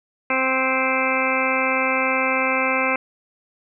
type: harmonic tone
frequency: 261.6 Hz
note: C4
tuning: in tune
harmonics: 1 / 2 / 3 / 4 / 5 / 6 / 8 / 9 / 10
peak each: -28 / -25 / -29 / -26 / -28 / -29 / -25 / -26 / -27 dBFS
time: 0.3-2.96 s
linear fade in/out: 2 ms
effects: none